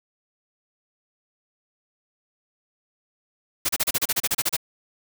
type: noise bursts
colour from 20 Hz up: white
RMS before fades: -22 dBFS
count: 13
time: 3.65-4.567 s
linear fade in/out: 10 ms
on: 41 ms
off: 32 ms
effects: none